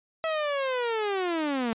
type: linear sweep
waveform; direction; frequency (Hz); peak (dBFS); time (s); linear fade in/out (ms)
sawtooth; down; 653 to 220; -22; 0.24-1.73; 0
effects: resampled to 8000 Hz